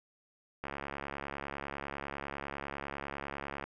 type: click train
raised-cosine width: 0.5 ms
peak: -23 dBFS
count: 211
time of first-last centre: 0.64-3.64 s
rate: 70 Hz
effects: none